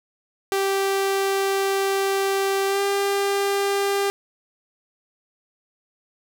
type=tone with pitch glide; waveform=sawtooth; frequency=390.9 to 398.4 Hz; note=G4 to G4; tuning=-5 to +28 cents; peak=-16 dBFS; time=0.52-4.1 s; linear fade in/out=0 ms; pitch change=+33 cents; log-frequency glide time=2.67-2.81 s; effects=none